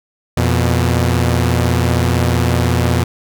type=tone pair together; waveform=sawtooth; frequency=85.9 / 120.9 Hz; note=F2 / B2; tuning=-28 / -36 cents; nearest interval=tritone; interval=592 cents; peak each=-11 dBFS; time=0.37-3.04 s; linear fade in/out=5 ms; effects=none